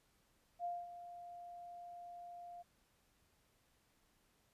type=tone with ADSR envelope; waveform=sine; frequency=700 Hz; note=F5; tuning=4 cents sharp; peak=-37 dBFS; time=0.59-2.63 s; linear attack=55 ms; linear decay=220 ms; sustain=-12 dB; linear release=19 ms; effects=pink hiss -75 dBFS RMS until 4.53 s + resampled to 32000 Hz